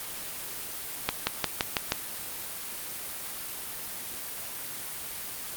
accelerating click train, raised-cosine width 0.2 ms, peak -6 dBFS, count 6, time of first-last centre 1.09-1.921 s, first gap 180 ms, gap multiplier 0.96, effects white hiss -37 dBFS RMS until 5.56 s + Opus 32 kbps

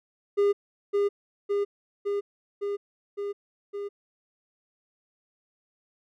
triangle tone with echo, 405 Hz, G#4, 43 cents flat, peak -17 dBFS, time 0.37-0.53 s, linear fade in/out 20 ms, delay 560 ms, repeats 6, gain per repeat -2 dB, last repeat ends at 3.89 s, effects none

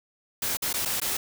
white noise with dropouts, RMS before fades -28 dBFS, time 0.42-1.17 s, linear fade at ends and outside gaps 5 ms, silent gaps 0.571-0.621 / 0.729-0.739 / 0.852-0.856 / 1.001-1.016 s, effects none

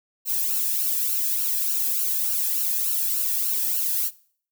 violet noise with flanger, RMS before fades -24 dBFS, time 0.25-4.11 s, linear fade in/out 50 ms, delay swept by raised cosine 0.7 to 1.21 ms, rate 3.4 Hz, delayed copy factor +0.7, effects noise-tail reverb RT60 0.5 s tail -20 dB re dry

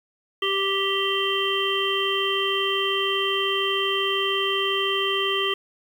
harmonic tone, 391.7 Hz, G4, 1 cent flat, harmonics 1 / 3 / 5 / 7 / 8, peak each -26 / -28 / -31 / -30 / -25 dBFS, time 0.42-5.54 s, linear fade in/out 5 ms, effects 8-bit

